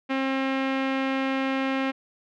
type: tone with low-pass filter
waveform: sawtooth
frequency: 267.4 Hz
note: C4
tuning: 38 cents sharp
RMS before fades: -26 dBFS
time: 0.09-1.92 s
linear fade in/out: 20 ms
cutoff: 2500 Hz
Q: 1.8
effects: none